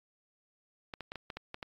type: clicks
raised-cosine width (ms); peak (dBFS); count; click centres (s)
0.3; -24; 8; 0.938 / 1.007 / 1.119 / 1.157 / 1.302 / 1.37 / 1.544 / 1.628
effects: AAC 64 kbps